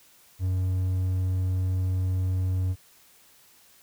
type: tone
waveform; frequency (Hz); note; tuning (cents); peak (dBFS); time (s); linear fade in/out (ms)
triangle; 92.5; F#2; 0; -21; 0.39-2.76; 50
effects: white hiss -57 dBFS RMS until 3.82 s